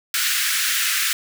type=high-pass noise; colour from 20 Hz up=pink; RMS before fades=-21 dBFS; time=0.14-1.13 s; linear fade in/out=2 ms; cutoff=1400 Hz; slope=48 dB/octave; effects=none